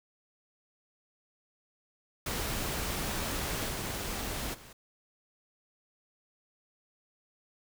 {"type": "noise with level steps", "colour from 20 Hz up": "pink", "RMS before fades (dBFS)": [-34, -36, -51], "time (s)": [2.26, 4.73], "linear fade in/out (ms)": 5, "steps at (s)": [3.68, 4.53], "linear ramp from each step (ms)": 20, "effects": []}